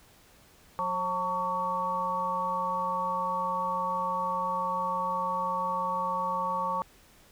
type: harmonic tone with a mistuned harmonic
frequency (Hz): 180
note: F#3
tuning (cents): -47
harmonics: 1 / 3 / 5 / 6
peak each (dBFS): -41 / -37 / -31 / -30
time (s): 0.79-6.82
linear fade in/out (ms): 0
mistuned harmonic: 6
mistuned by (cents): +72
effects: pink hiss -58 dBFS RMS until 7.31 s